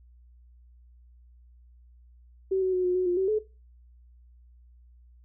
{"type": "tone with pitch steps", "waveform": "sine", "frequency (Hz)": [381.5, 374, 366.5, 360.3, 368.1, 353.8, 380.9, 429.1], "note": ["G4", "F#4", "F#4", "F#4", "F#4", "F4", "G4", "A4"], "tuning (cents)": [-47, 19, -16, -46, -9, 23, -50, -43], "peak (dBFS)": -22, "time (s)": [2.51, 3.39], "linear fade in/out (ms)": 10, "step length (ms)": 110, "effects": ["noise-tail reverb RT60 0.3 s tail -18 dB re dry", "added 60 Hz sine -52 dBFS peak until 5.24 s"]}